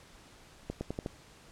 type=accelerating click train; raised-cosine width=2 ms; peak=-21 dBFS; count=5; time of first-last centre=0.7-1.061 s; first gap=110 ms; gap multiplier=0.87; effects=pink hiss -56 dBFS RMS until 1.51 s + low-pass 9000 Hz 12 dB/octave